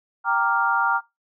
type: chord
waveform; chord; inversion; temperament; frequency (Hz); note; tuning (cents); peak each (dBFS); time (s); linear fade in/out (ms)
sine; G minor seventh; none; equal; 784 / 932.3 / 1174.7 / 1396.9; G5 / Bb5 / D6 / F6; 0 / 0 / 0 / 0; -26 / -23 / -26 / -22; 0.24-1.01; 50
effects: noise-tail reverb RT60 0.2 s tail -19 dB re dry